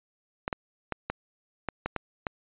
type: clicks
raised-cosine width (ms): 0.5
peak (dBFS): -14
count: 8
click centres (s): 0.479 / 0.528 / 0.923 / 1.1 / 1.687 / 1.86 / 1.963 / 2.268
effects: resampled to 8000 Hz